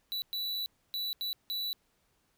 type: tone bursts at uneven times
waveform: square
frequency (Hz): 3951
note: B7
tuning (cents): 0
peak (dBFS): -33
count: 5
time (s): 0.12-0.22 / 0.33-0.66 / 0.94-1.13 / 1.21-1.33 / 1.5-1.73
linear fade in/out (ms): 0
effects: pink hiss -73 dBFS RMS until 2.37 s